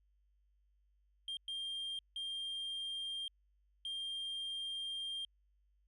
sine tone bursts at uneven times, 3196 Hz, G7, 33 cents sharp, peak -36 dBFS, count 4, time 1.28-1.37 / 1.48-1.99 / 2.16-3.28 / 3.85-5.25 s, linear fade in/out 2 ms, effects tanh soft clip ceiling -38 dBFS + added 50 Hz sine -70 dBFS peak until 5.87 s

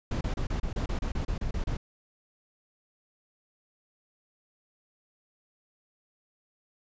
brown noise bursts, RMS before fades -30 dBFS, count 13, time 0.11-1.77 s, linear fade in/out 5 ms, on 100 ms, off 30 ms, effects resampled to 16000 Hz

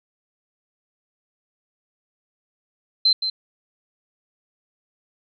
sine tone with echo, 4100 Hz, C8, 36 cents flat, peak -13 dBFS, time 3.05-3.13 s, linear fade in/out 5 ms, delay 170 ms, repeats 1, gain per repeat -8 dB, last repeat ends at 3.3 s, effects none

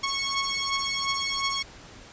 10% pulse beating tone pair, 1100 / 1102.8 Hz, C#6 / C#6, -14 / -9 cents, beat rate 2.8 Hz, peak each -20 dBFS, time 0.03-1.63 s, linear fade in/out 10 ms, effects pink hiss -47 dBFS RMS until 2.12 s + resampled to 16000 Hz

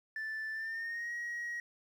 sine tone with pitch glide, 1760 to 1897.2 Hz, A6 to A#6, 0 to +30 cents, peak -34 dBFS, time 0.16-1.6 s, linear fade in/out 2 ms, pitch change +130 cents, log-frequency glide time 0.52-1.12 s, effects tanh soft clip ceiling -35 dBFS + 11-bit

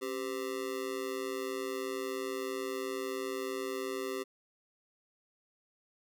square tone with amplitude modulation, 391.5 Hz, G4, 2 cents flat, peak -31 dBFS, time 0.01-4.24 s, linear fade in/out 20 ms, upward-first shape sine, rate 120 Hz, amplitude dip 100%, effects none

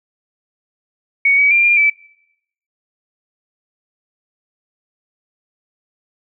sine tone with pitch steps, 2232 / 2271 / 2382 / 2402 / 2313 Hz, C#7 / C#7 / D7 / D7 / D7, +11 / +41 / +24 / +38 / -27 cents, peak -9 dBFS, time 1.25-1.9 s, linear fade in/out 5 ms, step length 130 ms, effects noise-tail reverb RT60 0.8 s tail -24 dB re dry

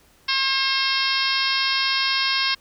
harmonic tone, 536 Hz, C5, 42 cents sharp, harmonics 2 / 3 / 4 / 5 / 6 / 7 / 8 / 9 / 10, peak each -28 / -28 / -28 / -28 / -28 / -28 / -28 / -28 / -28 dBFS, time 0.28-2.55 s, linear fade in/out 10 ms, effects pink hiss -56 dBFS RMS until 2.6 s

